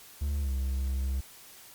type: tone with pitch glide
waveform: triangle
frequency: 71.9 to 66.31 Hz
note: D2 to C2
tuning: -36 to +24 cents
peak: -25 dBFS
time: 0.21-1.21 s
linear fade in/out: 10 ms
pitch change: -140 cents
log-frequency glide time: 0.41-0.5 s
effects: white hiss -51 dBFS RMS until 1.74 s + MP3 96 kbps